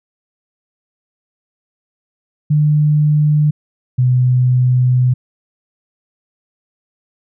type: tone pair in turn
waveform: sine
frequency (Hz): 150 / 126.13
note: D3 / B2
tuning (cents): +37 / +37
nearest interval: minor third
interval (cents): 300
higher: first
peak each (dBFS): -9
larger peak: neither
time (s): 2.5-3.51 / 3.98-5.14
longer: second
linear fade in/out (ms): 10
effects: none